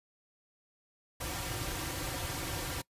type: noise with comb filter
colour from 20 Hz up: pink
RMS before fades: -37 dBFS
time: 1.2-2.82 s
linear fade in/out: 10 ms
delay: 4.7 ms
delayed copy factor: -1
effects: noise-tail reverb RT60 0.1 s tail -22 dB re dry + resampled to 32000 Hz